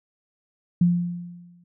sine tone with exponential decay, 174.61 Hz, F3, in tune, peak -13 dBFS, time 0.81-1.64 s, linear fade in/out 5 ms, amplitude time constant 180 ms, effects none

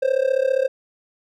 triangle tone with amplitude modulation, 528 Hz, C5, 16 cents sharp, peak -11 dBFS, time 0.02-0.68 s, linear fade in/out 10 ms, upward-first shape sine, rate 35 Hz, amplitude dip 90%, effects none

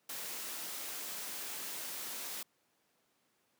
white noise, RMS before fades -42 dBFS, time 0.09-2.43 s, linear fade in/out 5 ms, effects pink hiss -75 dBFS RMS until 3.59 s + high-pass 200 Hz 12 dB/octave

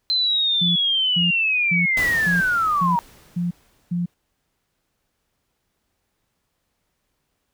sine linear sweep, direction down, 4100 to 924 Hz, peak -17 dBFS, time 0.1-2.99 s, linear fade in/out 0 ms
sine tone bursts, 174.61 Hz, F3, in tune, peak -20 dBFS, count 7, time 0.61-4.06 s, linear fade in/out 10 ms, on 150 ms, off 400 ms
pink noise with exponential decay, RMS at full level -28 dBFS, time 1.97-4.14 s, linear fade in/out 2 ms, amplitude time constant 470 ms
effects pink hiss -73 dBFS RMS until 7.53 s

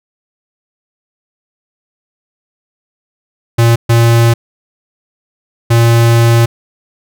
square tone bursts at uneven times, 116.54 Hz, A#2, in tune, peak -6 dBFS, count 3, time 3.58-3.76 / 3.89-4.34 / 5.7-6.46 s, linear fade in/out 10 ms, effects none

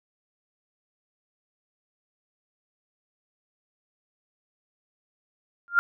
sine tone with exponential growth, 1396.9 Hz, F6, in tune, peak -11 dBFS, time 5.68-5.79 s, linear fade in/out 0 ms, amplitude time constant 23 ms, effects none

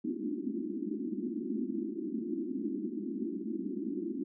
white band-pass noise, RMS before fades -36 dBFS, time 0.04-4.24 s, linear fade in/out 10 ms, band 200 to 360 Hz, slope 96 dB/octave, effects none

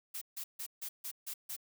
blue noise bursts, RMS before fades -41 dBFS, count 7, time 0.14-1.565 s, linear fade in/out 10 ms, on 75 ms, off 150 ms, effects none

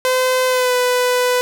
sawtooth tone with pitch glide, 512 to 497.4 Hz, C5 to B4, -38 to +12 cents, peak -10 dBFS, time 0.05-1.41 s, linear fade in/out 0 ms, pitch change -50 cents, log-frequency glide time 0.47-0.74 s, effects none

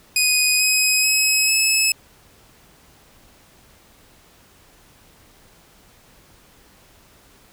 15% pulse tone with pitch steps, 2494 / 2526 / 2558 / 2591 Hz, D#7 / D#7 / D#7 / E7, +3 / +26 / +47 / -30 cents, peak -8 dBFS, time 0.16-1.92 s, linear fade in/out 2 ms, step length 440 ms, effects pink hiss -52 dBFS RMS until 7.52 s

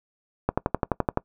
click train, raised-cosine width 1 ms, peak -7 dBFS, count 9, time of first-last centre 0.49-1.174 s, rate 11.7 Hz, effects noise-tail reverb RT60 0.1 s tail -22 dB re dry

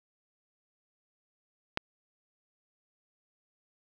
click, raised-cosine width 0.3 ms, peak -12 dBFS, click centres 1.774 s, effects none

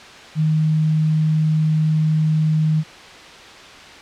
sine tone, 156 Hz, D#3, 5 cents sharp, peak -14 dBFS, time 0.35-2.84 s, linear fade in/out 50 ms, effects white hiss -39 dBFS RMS until 4.01 s + low-pass 4000 Hz 12 dB/octave

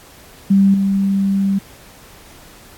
sine tone with level steps, 196 Hz, G3, in tune, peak -8 / -13 dBFS, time 0.5-1.59 s, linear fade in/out 10 ms, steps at 0.74 s, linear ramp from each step 2 ms, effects pink hiss -43 dBFS RMS until 2.77 s + AAC 64 kbps

